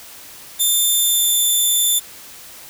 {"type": "tone with pitch glide", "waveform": "5% pulse", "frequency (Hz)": [3561, 3538], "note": ["A7", "A7"], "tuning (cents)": [20, 9], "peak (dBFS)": -7, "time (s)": [0.59, 2], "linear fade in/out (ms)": 20, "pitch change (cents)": -11, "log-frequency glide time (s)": [0.91, 1.44], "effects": ["white hiss -39 dBFS RMS until 2.69 s"]}